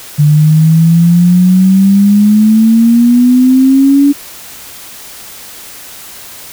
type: exponential sweep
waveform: sine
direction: up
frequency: 146.83 to 286.5 Hz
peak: -3 dBFS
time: 0.18-4.13 s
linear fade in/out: 20 ms
effects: white hiss -30 dBFS RMS until 6.52 s